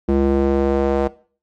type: tone with band-pass filter sweep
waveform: square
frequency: 68.7 Hz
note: C#2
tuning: 15 cents flat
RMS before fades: -17 dBFS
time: 0.08-1.08 s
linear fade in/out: 10 ms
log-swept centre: 320 to 550 Hz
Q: 1.8
effects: noise-tail reverb RT60 0.4 s tail -18 dB re dry + MP3 64 kbps